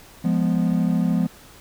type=chord; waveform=triangle; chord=F diminished; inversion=none; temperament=equal; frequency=174.61 / 207.7 / 246.9 Hz; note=F3 / Ab3 / Cb4; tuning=0 / 0 / 0 cents; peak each=-18 / -21 / -21 dBFS; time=0.24-1.27 s; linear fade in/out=10 ms; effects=tanh soft clip ceiling -8 dBFS + pink hiss -47 dBFS RMS until 1.6 s